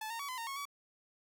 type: tone with pitch steps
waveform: sawtooth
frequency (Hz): 869 / 919 / 1131 / 1018 / 920 / 1096 / 1137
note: A5 / A#5 / C#6 / C6 / A#5 / C#6 / C#6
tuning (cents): -22 / -25 / +34 / -48 / -23 / -20 / +44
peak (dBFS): -35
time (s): 0.01-0.654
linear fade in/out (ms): 5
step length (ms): 92
effects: none